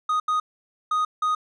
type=tone bursts at uneven times; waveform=triangle; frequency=1244.5 Hz; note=D#6; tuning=in tune; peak=-18 dBFS; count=4; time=0.09-0.2 / 0.28-0.4 / 0.91-1.05 / 1.22-1.35 s; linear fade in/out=5 ms; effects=resampled to 22050 Hz